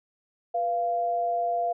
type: tone pair together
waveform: sine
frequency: 489.3 / 692 Hz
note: B4 / F5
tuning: -16 / -16 cents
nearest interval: tritone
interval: 600 cents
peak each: -33 / -24 dBFS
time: 0.54-1.73 s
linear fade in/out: 10 ms
effects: none